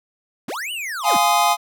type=linear two-way sweep; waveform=square; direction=up then down; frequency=144.3 to 3020 to 144.3 Hz; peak=-26 dBFS; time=0.48-1.17 s; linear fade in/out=5 ms; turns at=0.72 s
type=chord; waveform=square; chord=F minor seventh; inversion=none; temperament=equal with one note detuned; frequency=698.5 / 830.6 / 1029.1 / 1244.5 Hz; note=F5 / Ab5 / C6 / Eb6; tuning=0 / 0 / -29 / 0 cents; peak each=-21 / -19 / -22 / -22 dBFS; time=1.03-1.57 s; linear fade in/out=50 ms
effects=none